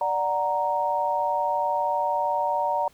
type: chord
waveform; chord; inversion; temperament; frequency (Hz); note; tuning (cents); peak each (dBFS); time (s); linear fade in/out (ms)
sine; D augmented; none; equal; 587.3 / 740 / 932.3; D5 / F#5 / A#5; 0 / 0 / 0; -28 / -28 / -24; 0.01-2.88; 2
effects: pink hiss -58 dBFS RMS until 2.93 s

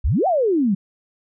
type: exponential two-way sweep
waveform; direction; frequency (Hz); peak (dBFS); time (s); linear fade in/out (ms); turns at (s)
sine; up then down; 49 to 789 to 181.9; -15; 0.04-0.75; 10; 0.27
effects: none

